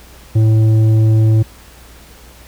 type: tone with tanh clipping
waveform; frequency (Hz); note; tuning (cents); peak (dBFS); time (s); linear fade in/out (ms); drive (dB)
sine; 110; A2; 0; -9; 0.35-1.43; 10; 8
effects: added 60 Hz sine -41 dBFS peak until 2.47 s + pink hiss -42 dBFS RMS until 2.47 s